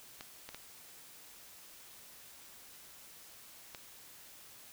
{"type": "clicks", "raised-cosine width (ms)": 0.2, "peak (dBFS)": -27, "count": 4, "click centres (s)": [0.209, 0.49, 0.546, 3.748], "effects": ["white hiss -55 dBFS RMS until 4.72 s"]}